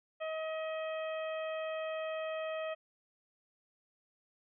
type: harmonic tone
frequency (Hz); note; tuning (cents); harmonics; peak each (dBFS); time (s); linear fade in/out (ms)
634; D#5; +32; 1 / 2 / 3 / 4 / 5; -36 / -45 / -48 / -48 / -52; 0.2-2.75; 20
effects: none